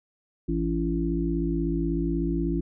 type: harmonic tone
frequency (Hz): 56.3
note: A1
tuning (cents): +40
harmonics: 1 / 3 / 5 / 6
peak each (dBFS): -29 / -29 / -29 / -29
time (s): 0.48-2.61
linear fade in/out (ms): 10
effects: none